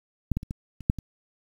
clicks, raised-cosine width 5 ms, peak -11 / -14 / -23 / -19 / -28 / -7 / -22 dBFS, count 7, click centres 0.317 / 0.37 / 0.431 / 0.509 / 0.807 / 0.899 / 0.987 s, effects 8-bit

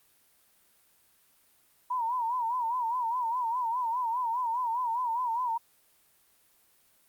sine tone with vibrato, 957 Hz, A#5, 45 cents sharp, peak -27 dBFS, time 1.9-5.58 s, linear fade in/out 10 ms, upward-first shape sine, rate 4.9 Hz, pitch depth 110 cents each way, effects white hiss -65 dBFS RMS until 7.08 s + Opus 32 kbps

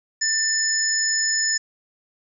sine tone cluster, 1789 / 5240 / 6910 Hz, A6 / E8 / A8, +28 / -11 / -32 cents, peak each -25 / -24 / -22 dBFS, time 0.21-1.58 s, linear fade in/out 10 ms, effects none

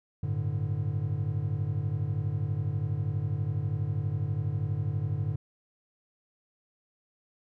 triangle chord, G suspended second, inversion none, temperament just, 98 / 110.25 / 147 Hz, G2 / A2 / D3, 0 / +4 / +2 cents, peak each -30 dBFS, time 0.23-5.36 s, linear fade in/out 5 ms, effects none

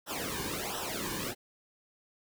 pink noise with flanger, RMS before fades -36 dBFS, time 0.06-1.35 s, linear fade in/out 50 ms, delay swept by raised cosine 0.44 to 1.54 ms, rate 1.4 Hz, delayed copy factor -0.9, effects none

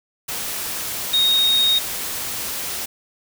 sine tone in noise, 3729 Hz, A#7, in tune, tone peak -14 dBFS, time 1.13-1.79 s, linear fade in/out 10 ms, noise white, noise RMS -27 dBFS, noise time 0.28-2.86 s, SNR +10 dB, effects none

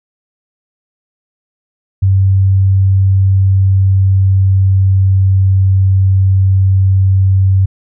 sine tone with pitch glide, 96.3 to 95.69 Hz, G2 to G2, -30 to -41 cents, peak -6 dBFS, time 2.02-7.66 s, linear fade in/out 10 ms, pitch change -11 cents, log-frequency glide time 3.21-5.58 s, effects none

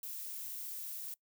violet noise, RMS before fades -43 dBFS, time 0.03-1.14 s, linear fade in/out 2 ms, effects noise-tail reverb RT60 0.1 s tail -22 dB re dry

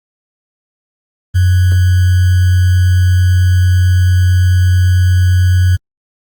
sine tone with sample-and-hold, 90.9 Hz, F#2, 30 cents flat, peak -6 dBFS, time 1.34-5.77 s, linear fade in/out 20 ms, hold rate 1575 Hz, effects Opus 24 kbps

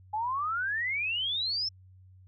sine exponential sweep, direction up, 830.6 to 5410 Hz, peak -28 dBFS, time 0.13-1.69 s, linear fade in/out 10 ms, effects added 93 Hz sine -52 dBFS peak until 2.27 s

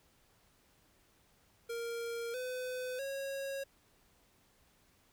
square tone with pitch steps, 466.2 / 505.5 / 548 Hz, A#4 / B4 / C#5, 0 / +40 / -20 cents, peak -38 dBFS, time 1.69-3.64 s, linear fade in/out 10 ms, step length 650 ms, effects pink hiss -69 dBFS RMS until 5.12 s

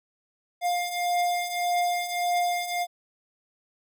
square beating tone pair, 704 / 705.7 Hz, F5 / F5, +14 / +18 cents, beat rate 1.7 Hz, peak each -31 / -26 dBFS, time 0.61-2.87 s, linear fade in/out 50 ms, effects none

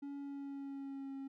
triangle tone with pitch glide, 281.9 to 271.8 Hz, C#4 to C#4, +29 to -34 cents, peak -40 dBFS, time 0.02-1.28 s, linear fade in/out 10 ms, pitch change -63 cents, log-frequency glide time 0.17-1.15 s, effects none

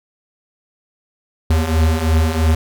square beating tone pair, 77.78 / 80.78 Hz, D#2 / E2, 0 / -35 cents, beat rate 3 Hz, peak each -19 / -15 dBFS, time 1.5-2.55 s, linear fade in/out 5 ms, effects none

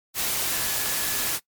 sine tone in noise, 1711 Hz, A6, 49 cents flat, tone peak -37 dBFS, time 0.5-1.35 s, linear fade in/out 50 ms, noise white, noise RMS -26 dBFS, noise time 0.14-1.4 s, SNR -14 dB, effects noise-tail reverb RT60 0.1 s tail -21 dB re dry + MP3 96 kbps

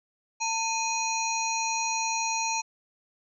harmonic tone with a mistuned harmonic, 830.6 Hz, G#5, in tune, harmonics 1 / 3 / 5 / 7 / 8, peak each -29 / -32 / -37 / -34 / -34 dBFS, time 0.4-2.62 s, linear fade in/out 20 ms, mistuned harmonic 1, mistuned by +140 cents, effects none

